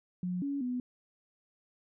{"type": "tone with pitch steps", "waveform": "sine", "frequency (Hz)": [180.1, 281, 248.7], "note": ["F#3", "C#4", "B3"], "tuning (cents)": [-46, 24, 12], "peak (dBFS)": -31, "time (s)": [0.23, 0.8], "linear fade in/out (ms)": 2, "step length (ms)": 190, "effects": []}